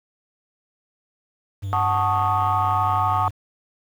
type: tone with vibrato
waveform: triangle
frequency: 98 Hz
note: G2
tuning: in tune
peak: -23 dBFS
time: 1.62-3.31 s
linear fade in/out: 20 ms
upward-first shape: square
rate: 12 Hz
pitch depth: 26 cents each way
type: chord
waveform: sine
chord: D# half-diminished seventh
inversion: first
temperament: equal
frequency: 740 / 880 / 1108.7 / 1244.5 Hz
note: F#5 / A5 / C#6 / D#6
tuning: 0 / 0 / 0 / 0 cents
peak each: -23 dBFS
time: 1.73-3.28 s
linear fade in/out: 0 ms
effects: tanh soft clip ceiling -11 dBFS + 8-bit